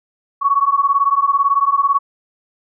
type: beating tone pair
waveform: sine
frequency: 1108.7 / 1126.7 Hz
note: C#6 / C#6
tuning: 0 / +28 cents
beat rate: 18 Hz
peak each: -15 dBFS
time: 0.41-1.99 s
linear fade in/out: 20 ms
effects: none